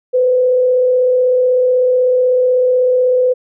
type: tone with frequency modulation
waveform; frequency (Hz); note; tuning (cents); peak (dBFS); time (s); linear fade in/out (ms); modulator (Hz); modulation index
sine; 504; B4; +35; -9; 0.13-3.34; 20; 36.1; 0.27
effects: none